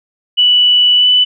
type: tone with pitch glide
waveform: sine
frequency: 2960 to 2987 Hz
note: F#7 to F#7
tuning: 0 to +16 cents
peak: -6 dBFS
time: 0.37-1.25 s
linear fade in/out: 20 ms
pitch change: +16 cents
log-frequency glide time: 0.96-1.07 s
effects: none